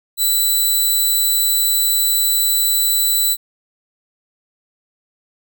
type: tone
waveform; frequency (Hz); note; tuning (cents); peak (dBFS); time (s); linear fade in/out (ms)
5% pulse; 3984; B7; +14; -6; 0.17-3.37; 50
effects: none